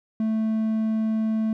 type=tone; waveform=triangle; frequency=220 Hz; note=A3; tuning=in tune; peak=-19 dBFS; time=0.2-1.53 s; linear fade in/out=2 ms; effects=none